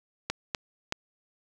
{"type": "clicks", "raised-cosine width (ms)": 0.2, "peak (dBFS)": -11, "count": 3, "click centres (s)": [0.3, 0.548, 0.924], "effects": []}